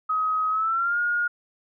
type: tone with pitch glide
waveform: sine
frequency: 1266 to 1429.3 Hz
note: D#6 to F6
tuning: +30 to +40 cents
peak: -21 dBFS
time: 0.09-1.28 s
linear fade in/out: 10 ms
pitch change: +210 cents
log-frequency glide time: 0.5-0.99 s
effects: none